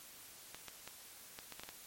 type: clicks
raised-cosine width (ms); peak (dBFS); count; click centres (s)
0.2; -28; 8; 0.546 / 0.683 / 0.876 / 1.389 / 1.523 / 1.596 / 1.635 / 1.69
effects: white hiss -55 dBFS RMS until 1.86 s + MP3 64 kbps